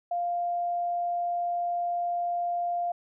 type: tone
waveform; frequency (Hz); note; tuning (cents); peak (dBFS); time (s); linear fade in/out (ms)
sine; 698.5; F5; 0; -26; 0.11-2.92; 5
effects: none